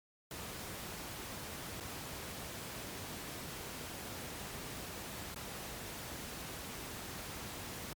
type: noise with dropouts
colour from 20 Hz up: pink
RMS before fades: -44 dBFS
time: 0.31-7.93 s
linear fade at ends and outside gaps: 1 ms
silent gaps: 1.801-1.807 / 5.345-5.36 s
effects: high-pass 60 Hz 12 dB/octave + MP3 96 kbps